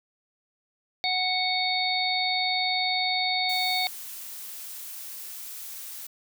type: harmonic tone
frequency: 740 Hz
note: F#5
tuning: in tune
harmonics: 1 / 3 / 5 / 6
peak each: -29 / -29 / -29 / -29 dBFS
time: 1.04-3.87 s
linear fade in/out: 0 ms
type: noise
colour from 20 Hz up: blue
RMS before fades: -39 dBFS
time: 3.49-6.07 s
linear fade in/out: 5 ms
effects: none